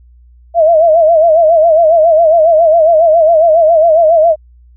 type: tone with vibrato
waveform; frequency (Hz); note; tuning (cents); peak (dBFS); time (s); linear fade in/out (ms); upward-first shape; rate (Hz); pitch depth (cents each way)
sine; 650; E5; -24; -4; 0.54-4.36; 50; sine; 7.3; 99
effects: added 60 Hz sine -39 dBFS peak until 4.76 s